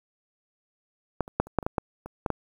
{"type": "clicks", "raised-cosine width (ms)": 1, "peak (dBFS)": [-10, -27, -7, -30, -7, -23, -12, -10, -24, -12, -11], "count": 11, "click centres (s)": [1.207, 1.279, 1.4, 1.47, 1.587, 1.628, 1.665, 1.782, 2.06, 2.262, 2.303], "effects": ["8-bit"]}